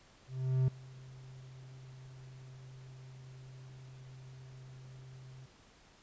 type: tone with ADSR envelope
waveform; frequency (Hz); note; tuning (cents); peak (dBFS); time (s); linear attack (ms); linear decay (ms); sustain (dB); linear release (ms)
triangle; 130; C3; -11; -23; 0.27-5.46; 410; 5; -24; 6
effects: pink hiss -62 dBFS RMS until 6.02 s + resampled to 16000 Hz